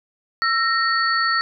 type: tone cluster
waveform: sine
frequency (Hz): 1336 / 1860 / 4452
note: E6 / A#6 / C#8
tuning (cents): +23 / -4 / +7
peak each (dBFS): -20 / -21 / -24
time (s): 0.42-1.41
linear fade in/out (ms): 0
effects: none